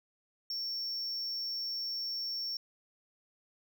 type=tone; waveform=triangle; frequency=5460 Hz; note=F8; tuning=40 cents flat; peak=-33 dBFS; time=0.5-2.57 s; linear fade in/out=2 ms; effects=none